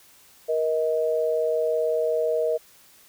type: tone pair together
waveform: sine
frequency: 472.7 / 631 Hz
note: A#4 / D#5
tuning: +24 / +24 cents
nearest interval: perfect fourth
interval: 500 cents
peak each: -23 / -24 dBFS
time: 0.48-2.58 s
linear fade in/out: 20 ms
effects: white hiss -54 dBFS RMS until 3.08 s

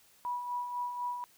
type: tone with tremolo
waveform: sine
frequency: 977 Hz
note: B5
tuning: 19 cents flat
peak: -31 dBFS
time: 0.25-1.24 s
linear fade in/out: 0 ms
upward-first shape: sine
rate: 4 Hz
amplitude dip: 50%
effects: white hiss -63 dBFS RMS until 1.37 s

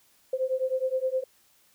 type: beating tone pair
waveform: sine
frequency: 515 / 524.6 Hz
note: C5 / C5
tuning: -28 / +4 cents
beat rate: 9.6 Hz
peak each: -28 dBFS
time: 0.33-1.24 s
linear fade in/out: 5 ms
effects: white hiss -63 dBFS RMS until 1.74 s

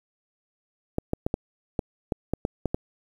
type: clicks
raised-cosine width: 2 ms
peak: -11 dBFS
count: 10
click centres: 0.984 / 1.134 / 1.265 / 1.341 / 1.792 / 2.122 / 2.336 / 2.451 / 2.657 / 2.745 s
effects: 8-bit

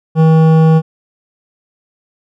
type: tone with hard clipping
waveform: triangle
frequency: 160 Hz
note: D#3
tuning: 49 cents sharp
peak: -7 dBFS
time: 0.15-0.82 s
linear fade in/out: 50 ms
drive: 16 dB
effects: none

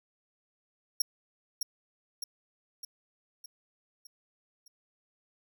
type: tone with echo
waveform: sawtooth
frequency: 5580 Hz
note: F8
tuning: 2 cents flat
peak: -21 dBFS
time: 1-1.02 s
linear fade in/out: 5 ms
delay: 610 ms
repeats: 6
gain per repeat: -5 dB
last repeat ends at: 4.68 s
effects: none

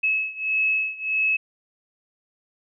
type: beating tone pair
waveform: sine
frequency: 2583 / 2584.6 Hz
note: E7 / E7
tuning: -36 / -35 cents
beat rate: 1.6 Hz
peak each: -23 / -25 dBFS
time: 0.03-1.37 s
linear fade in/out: 10 ms
effects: none

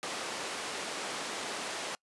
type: band-pass noise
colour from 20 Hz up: pink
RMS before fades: -38 dBFS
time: 0.03-1.95 s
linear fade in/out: 0 ms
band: 380 to 8600 Hz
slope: 12 dB/octave
effects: noise-tail reverb RT60 0.1 s tail -26 dB re dry + resampled to 24000 Hz

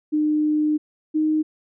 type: tone pair in turn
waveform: sine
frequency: 303.5 / 309.7 Hz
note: D#4 / D#4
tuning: -43 / -8 cents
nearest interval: unison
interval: 35 cents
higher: second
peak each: -17 dBFS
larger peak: neither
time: 0.12-0.78 / 1.14-1.43 s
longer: first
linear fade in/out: 20 ms
effects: none

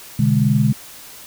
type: chord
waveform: sine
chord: G# diminished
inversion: first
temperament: equal with one note detuned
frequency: 125.27 / 146.83 / 207.7 Hz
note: B2 / D3 / G#3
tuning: +25 / 0 / 0 cents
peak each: -17 dBFS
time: 0.19-0.73 s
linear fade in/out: 5 ms
effects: white hiss -39 dBFS RMS until 1.26 s

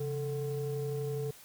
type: ring-modulated tone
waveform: triangle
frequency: 152 Hz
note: D#3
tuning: 40 cents flat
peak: -27 dBFS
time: 0-1.31 s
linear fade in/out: 5 ms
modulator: 288 Hz
effects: white hiss -54 dBFS RMS until 1.44 s

